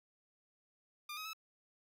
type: tone with pitch steps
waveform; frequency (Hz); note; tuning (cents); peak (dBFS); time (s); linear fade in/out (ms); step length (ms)
15% pulse; 1201 / 1265 / 1300; D6 / D#6 / E6; +38 / +28 / -24; -36; 1.09-1.333; 5; 81
effects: none